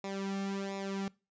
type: tone with flanger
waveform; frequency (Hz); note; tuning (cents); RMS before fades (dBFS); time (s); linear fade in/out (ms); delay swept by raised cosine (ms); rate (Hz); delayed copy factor
sawtooth; 196; G3; 0; -37; 0.04-1.08; 2; 0.65 to 2.05; 1.4; -0.8
effects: noise-tail reverb RT60 0.3 s tail -23 dB re dry + resampled to 16000 Hz